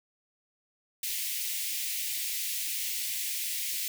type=high-pass noise; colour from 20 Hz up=white; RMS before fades=-33 dBFS; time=1.03-3.88 s; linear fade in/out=2 ms; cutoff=2000 Hz; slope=48 dB/octave; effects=none